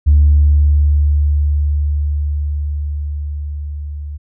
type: tone with level ramp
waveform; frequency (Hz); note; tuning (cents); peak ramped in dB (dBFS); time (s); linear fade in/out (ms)
sine; 73.42; D2; 0; -4 to -23; 0.06-4.18; 20
effects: tanh soft clip ceiling -2 dBFS